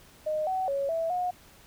sine tone with pitch steps, 616 / 753 / 555 / 657 / 722 Hz, D#5 / F#5 / C#5 / E5 / F#5, -17 / +30 / +2 / -6 / -43 cents, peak -26 dBFS, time 0.26-1.31 s, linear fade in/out 10 ms, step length 210 ms, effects pink hiss -55 dBFS RMS until 1.66 s

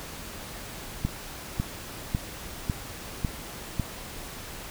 click train, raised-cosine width 5 ms, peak -13 dBFS, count 6, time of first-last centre 1.05-3.797 s, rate 1.82 Hz, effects pink hiss -40 dBFS RMS until 4.7 s

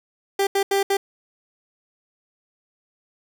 30% pulse tone bursts at uneven times, 395 Hz, G4, 13 cents sharp, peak -15 dBFS, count 4, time 0.39-0.47 / 0.55-0.63 / 0.71-0.83 / 0.9-0.97 s, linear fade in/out 5 ms, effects none

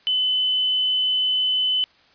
sine tone, 3022 Hz, F#7, 36 cents sharp, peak -18 dBFS, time 0.07-1.84 s, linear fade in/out 0 ms, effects white hiss -56 dBFS RMS until 2.14 s + resampled to 11025 Hz

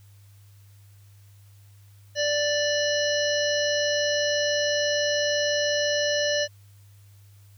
harmonic tone, 587.3 Hz, D5, in tune, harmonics 1 / 3 / 5 / 7 / 9 / 10, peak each -24 / -29 / -31 / -32 / -34 / -34 dBFS, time 2.15-6.48 s, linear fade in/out 50 ms, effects added 100 Hz sine -49 dBFS peak until 7.57 s + white hiss -62 dBFS RMS until 7.57 s

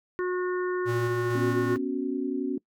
harmonic tone, 362.8 Hz, F#4, 34 cents flat, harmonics 1 / 3 / 4 / 5, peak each -26 / -36 / -38 / -40 dBFS, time 0.19-1.76 s, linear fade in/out 0 ms
square tone with tremolo, 116.54 Hz, A#2, in tune, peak -29 dBFS, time 0.85-1.78 s, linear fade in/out 50 ms, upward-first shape square, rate 2.2 Hz, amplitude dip 25%
sine chord, B suspended second, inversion none, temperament just, 246.9 / 277.8 / 370.4 Hz, B3 / C#4 / F#4, 0 / +4 / +2 cents, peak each -32 / -29 / -32 dBFS, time 1.35-2.58 s, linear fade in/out 5 ms
effects noise-tail reverb RT60 0.1 s tail -24 dB re dry

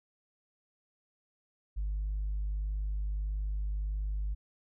sine tone, 50.8 Hz, G#1, 38 cents flat, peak -29 dBFS, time 1.76-4.35 s, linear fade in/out 20 ms, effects tanh soft clip ceiling -28 dBFS

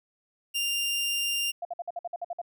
sawtooth tone, 2794 Hz, F7, in tune, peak -23 dBFS, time 0.54-1.52 s, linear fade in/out 20 ms
sine tone bursts, 694 Hz, F5, 11 cents flat, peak -30 dBFS, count 10, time 1.62-2.416 s, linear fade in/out 5 ms, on 31 ms, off 54 ms
effects none

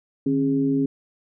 sine tone cluster, 152.1 / 272.1 / 412.8 Hz, D#3 / C#4 / G#4, -39 / -32 / -10 cents, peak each -28 / -19 / -28 dBFS, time 0.26-0.86 s, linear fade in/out 5 ms, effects none

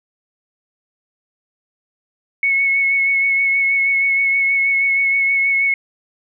sine tone with vibrato, 2200 Hz, C#7, 14 cents flat, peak -13 dBFS, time 2.43-5.74 s, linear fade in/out 2 ms, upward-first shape sine, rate 6.3 Hz, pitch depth 18 cents each way, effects none

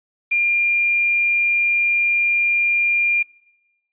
sine tone with quantisation, 2400 Hz, D7, 37 cents sharp, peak -15 dBFS, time 0.31-3.23 s, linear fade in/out 10 ms, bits 7, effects noise-tail reverb RT60 1.0 s tail -24 dB re dry + resampled to 8000 Hz

